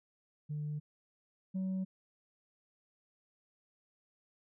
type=tone pair in turn; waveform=sine; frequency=149.4 / 188.65 Hz; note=D3 / F#3; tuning=+30 / +34 cents; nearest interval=major third; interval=404 cents; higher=second; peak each=-34 / -30 dBFS; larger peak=second; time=0.49-0.8 / 1.54-1.85 s; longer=neither; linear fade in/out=20 ms; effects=tanh soft clip ceiling -32 dBFS